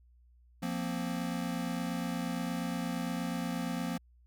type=chord; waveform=square; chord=F suspended fourth; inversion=none; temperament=equal; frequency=174.61 / 233.1 / 261.6 Hz; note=F3 / Bb3 / C4; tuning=0 / 0 / 0 cents; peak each=-37 / -38 / -39 dBFS; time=0.62-3.98 s; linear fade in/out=10 ms; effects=added 60 Hz sine -59 dBFS peak until 4.26 s